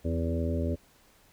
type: harmonic tone with a mistuned harmonic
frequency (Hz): 82.41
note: E2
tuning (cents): 0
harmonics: 1 / 2 / 3 / 4 / 5 / 6 / 7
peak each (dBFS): -29 / -37 / -33 / -39 / -38 / -41 / -37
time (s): 0.04-0.76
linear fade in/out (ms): 20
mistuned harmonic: 3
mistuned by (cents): +35
effects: pink hiss -61 dBFS RMS until 1.32 s